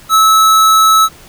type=tone; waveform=square; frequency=1300 Hz; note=E6; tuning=24 cents flat; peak=-6 dBFS; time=0.09-1.09 s; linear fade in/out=50 ms; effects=pink hiss -39 dBFS RMS until 1.28 s